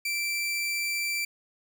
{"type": "tone", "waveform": "sawtooth", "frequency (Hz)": 2341, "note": "D7", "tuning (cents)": -6, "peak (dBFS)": -24, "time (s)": [0.05, 1.25], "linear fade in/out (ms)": 5, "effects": []}